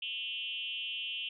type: tone with frequency modulation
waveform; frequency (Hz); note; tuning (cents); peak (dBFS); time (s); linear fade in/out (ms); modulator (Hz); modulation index
sine; 2962; F#7; +1; -35; 0.02-1.29; 5; 247; 1.3
effects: none